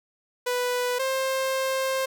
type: tone pair in turn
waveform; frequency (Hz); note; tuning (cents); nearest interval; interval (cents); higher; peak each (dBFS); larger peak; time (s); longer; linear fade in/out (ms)
sawtooth; 493.9 / 529.3; B4 / C5; 0 / +20; minor second; 120; second; -20; neither; 0.46-0.99 / 0.99-2.06; second; 10
effects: none